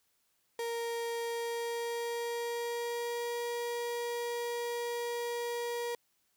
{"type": "tone with pitch glide", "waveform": "35% pulse", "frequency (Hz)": [466.2, 475.4], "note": ["A#4", "A#4"], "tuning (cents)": [0, 34], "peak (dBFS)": -32, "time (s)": [0.59, 5.95], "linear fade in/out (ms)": 2, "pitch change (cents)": 34, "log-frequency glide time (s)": [1.25, 3.41], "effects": ["white hiss -75 dBFS RMS until 6.36 s"]}